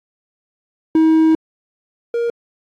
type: tone pair in turn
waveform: triangle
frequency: 319.1 / 469.9 Hz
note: D#4 / A#4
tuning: +44 / +14 cents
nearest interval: perfect fifth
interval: 670 cents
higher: second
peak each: -7 / -14 dBFS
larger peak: first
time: 0.95-1.35 / 2.14-2.3 s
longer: first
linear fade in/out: 2 ms
effects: AAC 48 kbps